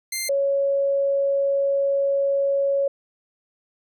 10% pulse / sine tone pair in turn, 2093 / 555.3 Hz, C7 / C#5, 0 / +3 cents, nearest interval octave + major seventh, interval 2297 cents, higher first, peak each -16 / -18 dBFS, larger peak first, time 0.12-0.29 / 0.29-2.88 s, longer second, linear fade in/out 5 ms, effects none

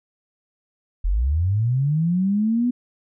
sine linear sweep, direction up, 38.4 to 249.7 Hz, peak -17 dBFS, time 1.04-2.71 s, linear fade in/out 10 ms, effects none

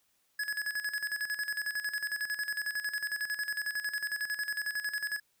square tone with tremolo, 1690 Hz, G#6, 30 cents sharp, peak -31 dBFS, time 0.39-5.2 s, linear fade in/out 5 ms, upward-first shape square, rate 11 Hz, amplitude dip 70%, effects white hiss -73 dBFS RMS until 5.4 s

